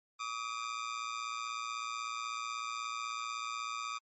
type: ring-modulated tone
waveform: sawtooth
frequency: 1205 Hz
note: D6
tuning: 44 cents sharp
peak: -30 dBFS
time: 0.19-3.99 s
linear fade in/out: 20 ms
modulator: 58.1 Hz
effects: MP3 32 kbps